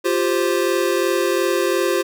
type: chord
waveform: square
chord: F suspended second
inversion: none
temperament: equal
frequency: 349.2 / 392 / 523.3 Hz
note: F4 / G4 / C5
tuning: 0 / 0 / 0 cents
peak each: -21 / -22 / -23 dBFS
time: 0.04-2.03 s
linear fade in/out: 20 ms
effects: none